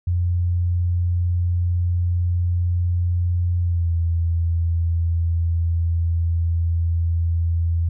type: tone with pitch glide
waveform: sine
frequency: 87.8 to 83.88 Hz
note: F2 to E2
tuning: +10 to +31 cents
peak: -17 dBFS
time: 0.07-7.89 s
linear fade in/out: 5 ms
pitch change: -79 cents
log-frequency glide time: 3.6-3.92 s
effects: none